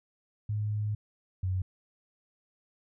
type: tone pair in turn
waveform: sine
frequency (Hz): 105.5 / 93.06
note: G#2 / F#2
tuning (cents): +28 / +10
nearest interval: major second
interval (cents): 218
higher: first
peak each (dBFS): -28 / -27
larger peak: second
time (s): 0.49-0.95 / 1.43-1.62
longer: first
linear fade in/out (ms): 5
effects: none